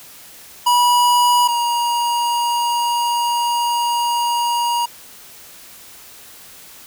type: tone pair in turn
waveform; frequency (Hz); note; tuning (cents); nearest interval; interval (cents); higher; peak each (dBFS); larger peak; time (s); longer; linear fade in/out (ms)
square; 972 / 950.3; B5 / A#5; -28 / +33; unison; 39; first; -12 / -17; first; 0.66-1.48 / 1.48-4.86; second; 10
effects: white hiss -41 dBFS RMS until 6.86 s